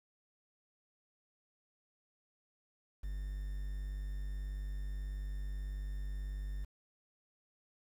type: tone with quantisation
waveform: triangle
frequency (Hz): 49.17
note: G1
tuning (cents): +6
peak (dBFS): -35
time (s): 3.03-6.65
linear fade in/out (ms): 10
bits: 10
effects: none